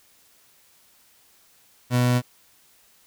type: tone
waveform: 30% pulse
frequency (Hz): 123.47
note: B2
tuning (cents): 0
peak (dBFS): -15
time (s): 1.9-2.22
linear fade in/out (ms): 50
effects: white hiss -58 dBFS RMS until 3.06 s